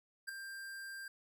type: tone with ADSR envelope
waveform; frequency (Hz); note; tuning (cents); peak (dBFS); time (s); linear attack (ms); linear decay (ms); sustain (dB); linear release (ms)
square; 1587; G6; +21; -37; 0.27-1.08; 21; 4; -8; 3
effects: none